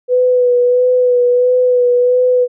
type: tone with vibrato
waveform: sine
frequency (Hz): 495.7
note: B4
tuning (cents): +6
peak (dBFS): -8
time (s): 0.08-2.48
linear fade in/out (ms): 50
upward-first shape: sine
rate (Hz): 1.5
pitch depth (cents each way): 24
effects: none